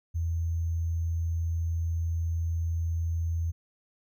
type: tone with sample-and-hold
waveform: sine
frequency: 83.1 Hz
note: E2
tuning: 15 cents sharp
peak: -26 dBFS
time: 0.14-3.52 s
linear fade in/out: 20 ms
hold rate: 6300 Hz
effects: none